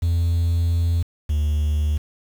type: tone pair in turn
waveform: triangle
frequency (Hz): 84.8 / 75.08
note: E2 / D2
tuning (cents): +50 / +39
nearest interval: major second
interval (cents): 211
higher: first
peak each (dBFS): -14 / -15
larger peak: first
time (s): 0.02-1.03 / 1.29-1.98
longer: first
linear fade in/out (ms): 10
effects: tanh soft clip ceiling -11 dBFS + 7-bit